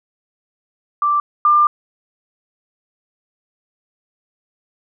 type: tone pair in turn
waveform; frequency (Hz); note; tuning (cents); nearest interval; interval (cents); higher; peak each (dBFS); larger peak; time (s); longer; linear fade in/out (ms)
sine; 1174.7 / 1194.5; D6 / D6; 0 / +29; unison; 29; second; -13 / -9; second; 1.02-1.2 / 1.45-1.67; second; 2
effects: none